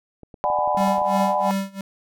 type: clicks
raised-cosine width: 2 ms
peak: -28 dBFS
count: 11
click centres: 0.233 / 0.342 / 0.445 / 0.501 / 0.588 / 0.676 / 0.748 / 0.807 / 0.88 / 0.982 / 1.017 s
type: chord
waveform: sine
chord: G# half-diminished seventh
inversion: second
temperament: just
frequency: 598 / 747.5 / 830.6 / 996.7 Hz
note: D5 / F#5 / G#5 / B5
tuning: +31 / +17 / 0 / +16 cents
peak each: -24 dBFS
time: 0.44-1.51 s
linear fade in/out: 0 ms
type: tone with tremolo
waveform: square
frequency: 195.2 Hz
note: G3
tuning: 7 cents flat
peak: -21 dBFS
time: 0.77-1.81 s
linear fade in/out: 2 ms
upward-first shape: sine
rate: 2.9 Hz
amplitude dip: 95%
effects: none